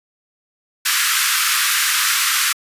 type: high-pass noise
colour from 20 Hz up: pink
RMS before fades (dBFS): -17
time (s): 0.85-2.53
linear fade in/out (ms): 10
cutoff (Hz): 1200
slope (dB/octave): 48
effects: resampled to 32000 Hz